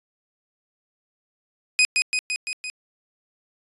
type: tone with echo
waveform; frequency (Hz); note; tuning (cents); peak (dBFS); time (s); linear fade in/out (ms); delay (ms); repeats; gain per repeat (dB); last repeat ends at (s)
sawtooth; 2500; D#7; +8; -11; 1.79-1.85; 0; 170; 5; -3; 2.7
effects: resampled to 24000 Hz